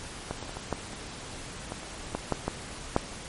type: clicks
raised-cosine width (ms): 1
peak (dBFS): -17 / -23 / -24 / -22 / -13 / -26 / -19 / -26 / -14 / -11 / -13 / -7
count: 12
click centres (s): 0.31 / 0.427 / 0.494 / 0.57 / 0.727 / 0.932 / 1.721 / 1.832 / 2.15 / 2.323 / 2.48 / 2.964
effects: pink hiss -41 dBFS RMS until 3.28 s + MP3 48 kbps